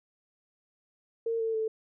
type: tone with pitch steps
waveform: sine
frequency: 457.4 / 448.8 / 440.3 Hz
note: A#4 / A4 / A4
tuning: -33 / +34 / +1 cents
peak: -27 dBFS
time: 1.26-1.68 s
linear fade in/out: 5 ms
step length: 140 ms
effects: none